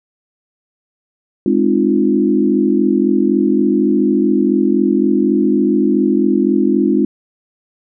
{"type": "chord", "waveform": "sine", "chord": "F minor seventh", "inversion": "first", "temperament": "equal with one note detuned", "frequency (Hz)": [207.7, 261.6, 305.1, 349.2], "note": ["Ab3", "C4", "Eb4", "F4"], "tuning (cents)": [0, 0, -34, 0], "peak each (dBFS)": -16, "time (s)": [1.46, 7.05], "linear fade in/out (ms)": 2, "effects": []}